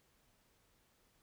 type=silence; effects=pink hiss -73 dBFS RMS until 1.22 s